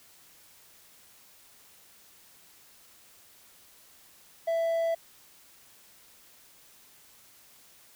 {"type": "tone", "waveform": "triangle", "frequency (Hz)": 663, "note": "E5", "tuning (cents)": 10, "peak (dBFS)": -23, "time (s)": [4.47, 4.95], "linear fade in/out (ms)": 10, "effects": ["white hiss -57 dBFS RMS until 7.95 s"]}